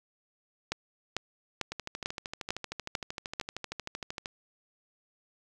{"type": "two click trains", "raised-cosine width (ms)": 0.2, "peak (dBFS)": [-13, -19], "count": [7, 34], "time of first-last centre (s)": [[0.72, 3.399], [1.72, 4.258]], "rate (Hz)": [2.24, 13], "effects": []}